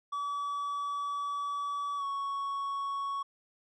triangle tone with pitch glide, 1145 to 1111.8 Hz, D6 to C#6, -44 to +5 cents, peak -30 dBFS, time 0.12-3.23 s, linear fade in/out 10 ms, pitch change -51 cents, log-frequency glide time 1.97-2.04 s, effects resampled to 22050 Hz

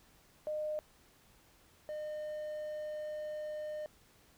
sine / triangle tone pair in turn, 610 / 607.9 Hz, D#5 / D#5, -34 / -40 cents, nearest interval unison, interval 6 cents, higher first, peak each -34 / -36 dBFS, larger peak first, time 0.47-0.79 / 1.89-3.86 s, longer second, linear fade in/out 0 ms, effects pink hiss -65 dBFS RMS until 4.37 s

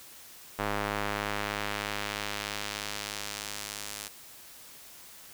square tone with band-pass filter sweep, 51.6 Hz, G#1, 10 cents flat, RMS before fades -35 dBFS, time 0.58-4.09 s, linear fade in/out 20 ms, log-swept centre 1200 to 9000 Hz, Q 0.7, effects white hiss -50 dBFS RMS until 5.33 s

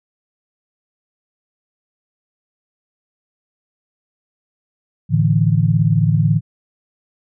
sine chord, A suspended fourth, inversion none, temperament equal, 110 / 146.83 / 164.81 Hz, A2 / D3 / E3, 0 / 0 / 0 cents, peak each -16 dBFS, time 5.09-6.41 s, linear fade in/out 50 ms, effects none

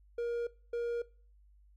triangle tone pair in turn, 472.6 / 472.6 Hz, A#4 / A#4, +24 / +24 cents, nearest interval unison, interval 0 cents, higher neither, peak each -30 / -30 dBFS, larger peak neither, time 0.18-0.47 / 0.73-1.02 s, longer neither, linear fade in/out 5 ms, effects noise-tail reverb RT60 0.4 s tail -21 dB re dry + added 50 Hz sine -59 dBFS peak until 1.76 s

